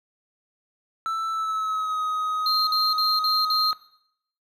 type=tone with pitch glide; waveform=triangle; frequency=1324 to 1258.4 Hz; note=E6 to D#6; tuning=+7 to +19 cents; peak=-22 dBFS; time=1.06-3.73 s; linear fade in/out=0 ms; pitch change=-88 cents; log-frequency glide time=1.3-2 s
type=tone bursts; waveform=triangle; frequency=4180 Hz; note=C8; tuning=2 cents flat; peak=-20 dBFS; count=5; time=2.46-3.71 s; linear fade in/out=2 ms; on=210 ms; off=50 ms
effects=noise-tail reverb RT60 0.7 s tail -17 dB re dry